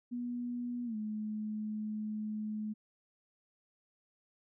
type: tone with pitch glide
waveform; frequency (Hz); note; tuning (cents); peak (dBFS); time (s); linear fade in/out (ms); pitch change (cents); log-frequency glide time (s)
sine; 242.8 to 213.8; B3 to A3; -29 to -49; -35; 0.11-2.74; 20; -220; 0.85-0.96
effects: none